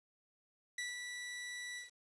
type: tone with ADSR envelope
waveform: sawtooth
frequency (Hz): 1959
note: B6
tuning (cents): -15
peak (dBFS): -34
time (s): 0.78-1.91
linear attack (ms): 4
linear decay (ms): 160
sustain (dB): -5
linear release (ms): 140
effects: resampled to 22050 Hz + 10-bit